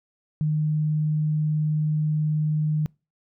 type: tone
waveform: sine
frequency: 153.1 Hz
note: D#3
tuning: 28 cents flat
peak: -20 dBFS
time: 0.41-2.86 s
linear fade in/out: 0 ms
effects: noise-tail reverb RT60 0.3 s tail -26 dB re dry